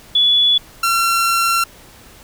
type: tone pair in turn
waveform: sine / sawtooth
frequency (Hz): 3421 / 1361.9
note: A7 / F6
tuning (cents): -49 / -44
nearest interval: octave + major third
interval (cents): 1595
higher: first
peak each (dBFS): -10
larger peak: neither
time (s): 0.15-0.58 / 0.83-1.64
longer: second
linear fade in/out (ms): 5
effects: pink hiss -43 dBFS RMS until 2.23 s